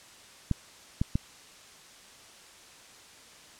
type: clicks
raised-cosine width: 5 ms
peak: -13 dBFS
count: 3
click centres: 0.513 / 1.015 / 1.155 s
effects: white hiss -52 dBFS RMS until 3.59 s + low-pass 8000 Hz 12 dB/octave